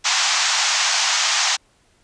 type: band-pass noise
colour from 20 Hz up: white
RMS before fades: -19 dBFS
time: 0.04-1.57 s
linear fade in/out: 20 ms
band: 710 to 7000 Hz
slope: 48 dB/octave
effects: pink hiss -59 dBFS RMS until 2.03 s + resampled to 22050 Hz